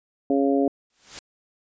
harmonic tone, 138.59 Hz, C#3, in tune, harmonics 2 / 3 / 4 / 5, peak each -20 / -24 / -26 / -28 dBFS, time 0.3-0.68 s, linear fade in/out 2 ms
white noise with exponential growth, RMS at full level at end -33 dBFS, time 0.9-1.19 s, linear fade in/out 2 ms, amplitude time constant 62 ms
effects resampled to 16000 Hz

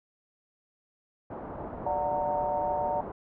white low-pass noise, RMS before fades -39 dBFS, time 1.3-3.12 s, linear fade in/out 5 ms, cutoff 910 Hz, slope 24 dB/octave
sine chord, D augmented, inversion none, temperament just, 587.3 / 734.2 / 917.7 Hz, D5 / F#5 / A#5, 0 / -14 / -27 cents, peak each -31 dBFS, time 1.86-3.01 s, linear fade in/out 5 ms
effects none

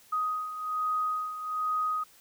sine beating tone pair, 1251 / 1252.2 Hz, D#6 / D#6, +9 / +11 cents, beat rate 1.2 Hz, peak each -29 / -35 dBFS, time 0.12-2.04 s, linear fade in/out 10 ms, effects white hiss -58 dBFS RMS until 2.2 s

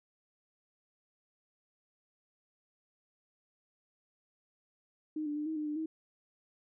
sine tone with pitch steps, 308.1 / 294.9 / 299.5 / 317 / 303 / 298.8 / 317.9 Hz, D#4 / D4 / D4 / D#4 / D#4 / D4 / D#4, -17 / +7 / +34 / +32 / -46 / +30 / +37 cents, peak -33 dBFS, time 5.16-5.86 s, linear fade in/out 5 ms, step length 100 ms, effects none

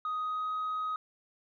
sine tone with pitch glide, 1249 to 1258.4 Hz, D#6 to D#6, +6 to +19 cents, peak -29 dBFS, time 0.05-0.96 s, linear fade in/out 2 ms, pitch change +13 cents, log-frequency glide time 0.18-0.52 s, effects tanh soft clip ceiling -29 dBFS

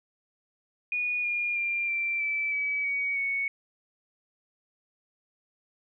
sine tone with pitch steps, 2456 / 2421 / 2386 / 2352 / 2318 / 2285 / 2252 / 2220 Hz, D#7 / D#7 / D7 / D7 / D7 / D7 / C#7 / C#7, -23 / -48 / +27 / +2 / -23 / -48 / +27 / +2 cents, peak -26 dBFS, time 0.92-3.48 s, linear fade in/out 2 ms, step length 320 ms, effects none

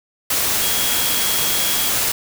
sine tone in noise, 3300 Hz, G#7, 12 cents flat, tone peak -26 dBFS, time 0.62-1.89 s, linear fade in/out 5 ms, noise white, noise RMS -19 dBFS, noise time 0.3-2.12 s, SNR -10 dB, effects none

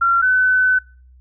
sine tone pair in turn, 1372 / 1509.8 Hz, F6 / F#6, -31 / +35 cents, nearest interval major second, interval 166 cents, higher second, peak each -12 dBFS, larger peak neither, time 0.01-0.22 / 0.22-0.79 s, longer second, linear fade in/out 10 ms, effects noise-tail reverb RT60 0.4 s tail -24 dB re dry + added 63 Hz sine -44 dBFS peak until 1.2 s

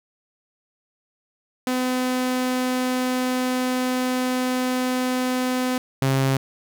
sawtooth tone pair in turn, 253.7 / 134.39 Hz, B3 / C3, +47 / +47 cents, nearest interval major seventh, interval 1100 cents, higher first, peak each -17 / -14 dBFS, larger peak second, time 1.67-5.78 / 6.02-6.37 s, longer first, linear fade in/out 2 ms, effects none

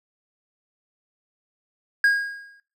triangle tone with exponential decay, 1633 Hz, G#6, 30 cents flat, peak -11 dBFS, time 2.04-2.6 s, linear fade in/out 2 ms, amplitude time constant 120 ms, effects noise-tail reverb RT60 0.3 s tail -18 dB re dry

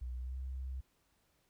sine tone with pitch glide, 61.74 to 65.15 Hz, B1 to C2, 0 to -7 cents, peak -38 dBFS, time 0.01-0.81 s, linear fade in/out 10 ms, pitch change +93 cents, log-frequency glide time 0.18-0.37 s, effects pink hiss -75 dBFS RMS until 1.49 s

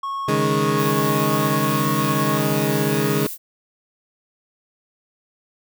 triangle tone, 1098 Hz, C#6, 17 cents flat, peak -22 dBFS, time 0.03-2.38 s, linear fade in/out 5 ms
20% pulse chord, C# suspended second, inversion none, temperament equal, 138.59 / 155.56 / 207.7 Hz, C#3 / D#3 / G#3, 0 / 0 / 0 cents, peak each -18 dBFS, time 0.28-3.27 s, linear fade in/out 5 ms
violet noise, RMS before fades -31 dBFS, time 0.76-3.38 s, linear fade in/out 50 ms
effects none

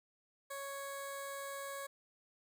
10% pulse tone with notch filter, 554.4 Hz, C#5, in tune, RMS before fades -44 dBFS, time 0.5-1.87 s, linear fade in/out 10 ms, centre 2800 Hz, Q 0.87, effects none

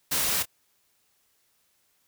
white noise with echo, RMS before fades -26 dBFS, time 0.11-0.43 s, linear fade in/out 10 ms, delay 27 ms, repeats 1, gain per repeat -13 dB, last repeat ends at 0.457 s, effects white hiss -69 dBFS RMS until 2.07 s

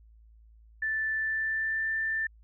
sine tone with pitch glide, 1760 to 1778.4 Hz, A6 to A6, 0 to +18 cents, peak -27 dBFS, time 0.82-2.27 s, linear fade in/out 5 ms, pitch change +18 cents, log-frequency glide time 1.14-1.9 s, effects added 55 Hz sine -53 dBFS peak until 2.43 s

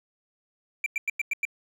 triangle tone bursts, 2351 Hz, D7, 1 cent sharp, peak -22 dBFS, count 6, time 0.84-1.452 s, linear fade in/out 2 ms, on 22 ms, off 96 ms, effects none

